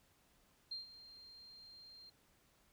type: tone with ADSR envelope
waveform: sine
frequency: 4186 Hz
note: C8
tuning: in tune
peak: -40 dBFS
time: 0.71-2.1 s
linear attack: 8 ms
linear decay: 140 ms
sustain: -15 dB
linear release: 8 ms
effects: pink hiss -72 dBFS RMS until 2.72 s